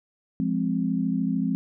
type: chord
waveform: sine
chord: F minor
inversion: none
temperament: equal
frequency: 174.61 / 207.7 / 261.6 Hz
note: F3 / Ab3 / C4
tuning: 0 / 0 / 0 cents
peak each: -27 / -27 / -26 dBFS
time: 0.4-1.55 s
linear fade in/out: 0 ms
effects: none